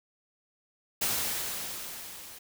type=noise with level ramp; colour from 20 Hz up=white; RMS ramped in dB=-28 to -47 dBFS; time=1.01-2.39 s; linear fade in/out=10 ms; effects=none